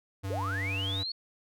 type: tone with vibrato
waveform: square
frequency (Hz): 97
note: G2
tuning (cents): -18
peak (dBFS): -33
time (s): 0.23-1.04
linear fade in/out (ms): 20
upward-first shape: square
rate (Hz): 20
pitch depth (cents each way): 24
type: linear sweep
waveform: sine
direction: up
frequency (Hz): 397.8 to 4435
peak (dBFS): -32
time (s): 0.3-1.12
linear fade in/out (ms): 5
effects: none